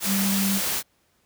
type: tone in noise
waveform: sine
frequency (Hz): 196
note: G3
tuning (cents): 0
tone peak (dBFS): -22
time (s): 0.05-0.61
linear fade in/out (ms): 50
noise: white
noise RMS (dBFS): -26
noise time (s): 0-0.83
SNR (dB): +1
effects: pink hiss -66 dBFS RMS until 1.25 s + high-pass 60 Hz 12 dB/octave